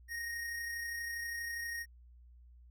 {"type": "tone with amplitude modulation", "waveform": "square", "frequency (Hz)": 1864.7, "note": "A#6", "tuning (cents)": 0, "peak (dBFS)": -37, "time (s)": [0.08, 1.86], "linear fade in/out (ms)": 50, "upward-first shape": "sine", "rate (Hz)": 32.4, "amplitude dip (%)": 30, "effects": ["added 60 Hz sine -55 dBFS peak until 2.7 s"]}